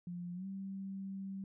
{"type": "tone with pitch glide", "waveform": "sine", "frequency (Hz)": [175.8, 193.94], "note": ["F3", "G3"], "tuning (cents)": [12, -18], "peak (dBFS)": -40, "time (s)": [0.07, 1.44], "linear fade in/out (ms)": 2, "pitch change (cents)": 170, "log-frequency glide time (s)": [0.34, 0.46], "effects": []}